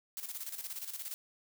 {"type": "noise with tremolo", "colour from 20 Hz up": "blue", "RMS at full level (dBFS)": -40, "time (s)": [0.17, 1.14], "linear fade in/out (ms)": 0, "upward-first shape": "square", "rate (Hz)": 17, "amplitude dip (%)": 65, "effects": []}